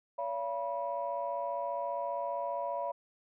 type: tone cluster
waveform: sine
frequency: 567 / 682 / 973 Hz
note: C#5 / F5 / B5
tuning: +39 / -41 / -26 cents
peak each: -36 / -37 / -36 dBFS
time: 0.18-2.92 s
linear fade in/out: 10 ms
effects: tanh soft clip ceiling -23 dBFS